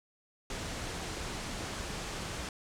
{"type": "low-pass noise", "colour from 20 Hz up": "pink", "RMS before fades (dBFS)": -39, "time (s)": [0.5, 2.49], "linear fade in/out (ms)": 2, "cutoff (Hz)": 8700, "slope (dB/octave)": 24, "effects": []}